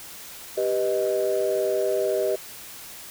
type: chord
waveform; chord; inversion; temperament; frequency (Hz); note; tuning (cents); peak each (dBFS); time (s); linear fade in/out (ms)
sine; G augmented; none; equal; 392 / 493.9 / 622.3; G4 / B4 / D#5; 0 / 0 / 0; -24 / -26 / -24; 0.57-2.36; 10
effects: tanh soft clip ceiling -14 dBFS + white hiss -41 dBFS RMS until 3.1 s